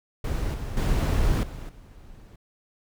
brown noise with level steps, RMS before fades -27 / -32 / -22 / -36 / -47 dBFS, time 0.24-2.36 s, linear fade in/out 5 ms, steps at 0.54 / 0.77 / 1.43 / 1.69 s, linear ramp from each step 2 ms, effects none

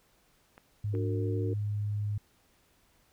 clicks, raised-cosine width 0.5 ms, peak -35 dBFS, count 2, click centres 0.579 / 0.951 s
sine tone, 103.83 Hz, G#2, in tune, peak -29 dBFS, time 0.84-2.18 s, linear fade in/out 5 ms
sine chord, D augmented, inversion none, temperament just, 293.7 / 367.1 / 458.9 Hz, D4 / F#4 / A#4, 0 / -14 / -27 cents, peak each -37 dBFS, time 0.93-1.54 s, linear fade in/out 10 ms
effects pink hiss -67 dBFS RMS until 3.12 s

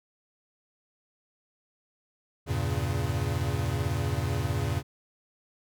square chord, E diminished seventh, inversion none, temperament equal, 82.41 / 98 / 116.54 / 138.59 Hz, E2 / G2 / Bb2 / Db3, 0 / 0 / 0 / 0 cents, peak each -33 dBFS, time 2.46-4.83 s, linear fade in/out 50 ms, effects none

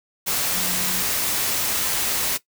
sine tone in noise, 183.1 Hz, F#3, 18 cents flat, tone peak -33 dBFS, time 0.54-1.03 s, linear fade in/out 20 ms, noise white, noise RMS -23 dBFS, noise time 0.26-2.38 s, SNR -13 dB, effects noise-tail reverb RT60 0.1 s tail -17 dB re dry

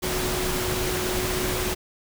sine tone in noise, 366.8 Hz, F#4, 15 cents flat, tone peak -29 dBFS, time 0.02-1.75 s, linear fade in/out 20 ms, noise pink, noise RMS -27 dBFS, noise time 0.02-1.75 s, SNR -5 dB, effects none

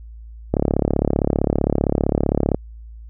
click train, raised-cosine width 2 ms, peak -3 dBFS, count 72, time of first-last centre 0.54-2.546 s, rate 35.4 Hz, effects added 56 Hz sine -35 dBFS peak until 3.09 s

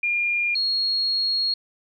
sine tone pair in turn, 2410 / 4297 Hz, D7 / C8, +44 / +45 cents, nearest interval minor seventh, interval 1001 cents, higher second, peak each -20 dBFS, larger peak neither, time 0.03-0.55 / 0.55-1.54 s, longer second, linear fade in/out 5 ms, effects none

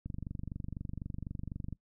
click train, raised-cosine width 5 ms, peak -27 dBFS, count 41, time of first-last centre 0.06-1.727 s, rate 24 Hz, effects noise-tail reverb RT60 0.1 s tail -21 dB re dry

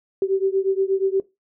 sine beating tone pair, 382.9 / 391.3 Hz, G4 / G4, -41 / -3 cents, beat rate 8.4 Hz, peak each -20 / -22 dBFS, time 0.22-1.2 s, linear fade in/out 2 ms, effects noise-tail reverb RT60 0.2 s tail -18 dB re dry

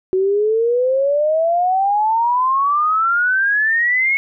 sine exponential sweep, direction up, 370 to 2200 Hz, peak -13 dBFS, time 0.13-4.17 s, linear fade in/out 0 ms, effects none

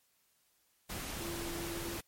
sine tone in noise, 339.6 Hz, F4, 48 cents flat, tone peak -41 dBFS, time 1.2-1.98 s, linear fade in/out 10 ms, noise pink, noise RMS -41 dBFS, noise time 0.89-2.01 s, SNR -3 dB, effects white hiss -73 dBFS RMS until 2.07 s + MP3 64 kbps

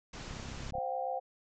pink low-pass noise, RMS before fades -45 dBFS, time 0.13-0.71 s, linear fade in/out 5 ms, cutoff 7400 Hz, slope 96 dB/octave
click train, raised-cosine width 5 ms, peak -34 dBFS, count 18, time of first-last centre 0.28-0.783 s, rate 33.8 Hz
sine chord, C suspended fourth, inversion none, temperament equal with one note detuned, 523.3 / 716.4 / 784 Hz, C5 / F5 / G5, 0 / +44 / 0 cents, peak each -37 dBFS, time 0.73-1.2 s, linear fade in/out 20 ms
effects none

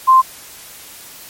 sine tone, 1045 Hz, C6, 2 cents flat, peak -5 dBFS, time 0.07-0.22 s, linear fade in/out 20 ms, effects white hiss -37 dBFS RMS until 1.29 s + MP3 64 kbps

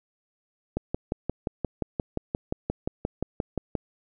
click train, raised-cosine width 2 ms, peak -13 dBFS, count 18, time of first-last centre 0.77-3.752 s, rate 5.7 Hz, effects none

